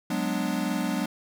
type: chord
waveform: square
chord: G# half-diminished seventh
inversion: third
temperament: equal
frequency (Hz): 185 / 207.7 / 246.9 / 293.7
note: F#3 / G#3 / B3 / D4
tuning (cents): 0 / 0 / 0 / 0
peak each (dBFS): -32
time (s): 0.1-1.06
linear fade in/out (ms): 5
effects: none